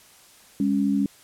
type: tone pair together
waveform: sine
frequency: 203 / 277.2 Hz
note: G#3 / C#4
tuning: -39 / 0 cents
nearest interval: perfect fourth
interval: 539 cents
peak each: -22 dBFS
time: 0.6-1.06 s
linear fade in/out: 2 ms
effects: white hiss -52 dBFS RMS until 1.23 s + low-pass 12000 Hz 12 dB/octave